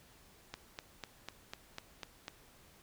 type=click train; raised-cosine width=0.2 ms; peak=-24 dBFS; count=8; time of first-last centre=0.54-2.281 s; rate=4.02 Hz; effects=pink hiss -62 dBFS RMS until 2.82 s